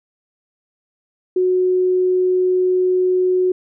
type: tone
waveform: sine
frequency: 367.2 Hz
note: F#4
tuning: 13 cents flat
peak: -13 dBFS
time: 1.36-3.52 s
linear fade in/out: 5 ms
effects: none